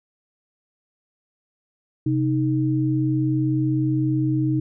sine tone pair together, 130.81 / 311.3 Hz, C3 / D#4, 0 / +1 cents, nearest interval octave + minor third, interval 1501 cents, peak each -21 / -21 dBFS, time 2.06-4.6 s, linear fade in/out 5 ms, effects none

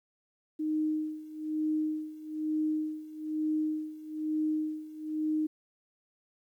sine tone with tremolo, 309.3 Hz, D#4, 10 cents flat, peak -26 dBFS, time 0.59-5.47 s, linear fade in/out 10 ms, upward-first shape sine, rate 1.1 Hz, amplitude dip 85%, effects 11-bit

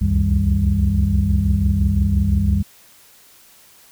sine tone cluster, 67.2 / 73.2 / 92.6 / 159.7 / 199 Hz, C2 / D2 / F#2 / D#3 / G3, +47 / -5 / +2 / +45 / +26 cents, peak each -18 / -22 / -18 / -27 / -20 dBFS, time 0.01-2.63 s, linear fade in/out 10 ms, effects tanh soft clip ceiling -5 dBFS + white hiss -49 dBFS RMS until 3.91 s

